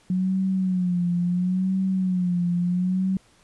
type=tone with vibrato; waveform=sine; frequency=182.2 Hz; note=F#3; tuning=26 cents flat; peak=-20 dBFS; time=0.1-3.17 s; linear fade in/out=2 ms; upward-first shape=sine; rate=0.73 Hz; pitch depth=74 cents each way; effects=pink hiss -58 dBFS RMS until 3.43 s + resampled to 24000 Hz